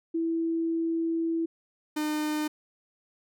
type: tone pair in turn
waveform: sine / 45% pulse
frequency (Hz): 329.6 / 303.6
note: E4 / D#4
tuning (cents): 0 / -42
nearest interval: minor second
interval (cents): 142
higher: first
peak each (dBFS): -25 / -27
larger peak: first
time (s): 0.14-1.46 / 1.96-2.48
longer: first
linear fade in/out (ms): 10
effects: none